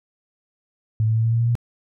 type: tone with pitch steps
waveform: sine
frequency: 109.6 / 111.07 / 112.55 / 114.06 / 115.58 / 117.13 / 118.69 Hz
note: A2 / A2 / A2 / A#2 / A#2 / A#2 / A#2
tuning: -6 / +17 / +40 / -37 / -14 / +9 / +32 cents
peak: -16 dBFS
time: 1-1.553 s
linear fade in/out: 0 ms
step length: 79 ms
effects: none